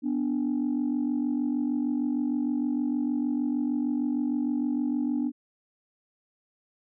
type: tone pair together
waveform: sine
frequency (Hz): 246.6 / 293.1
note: B3 / D4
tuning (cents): -2 / -3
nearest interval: minor third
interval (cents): 299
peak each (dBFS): -26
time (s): 0.02-5.32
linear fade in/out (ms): 50
effects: tanh soft clip ceiling -20 dBFS